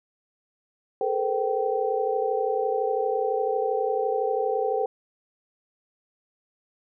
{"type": "tone cluster", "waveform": "sine", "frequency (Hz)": [424.3, 456.4, 510, 776], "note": ["G#4", "A#4", "C5", "G5"], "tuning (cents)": [37, -37, -44, -18], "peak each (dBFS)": -28, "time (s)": [1.01, 4.86], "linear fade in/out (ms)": 2, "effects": []}